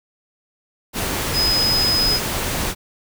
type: tone in noise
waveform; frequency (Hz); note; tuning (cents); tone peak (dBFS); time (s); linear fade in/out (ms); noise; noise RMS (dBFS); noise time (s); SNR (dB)
sine; 5040; D#8; +21; -16; 1.33-2.2; 50; pink; -23; 0.93-2.75; +4
effects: none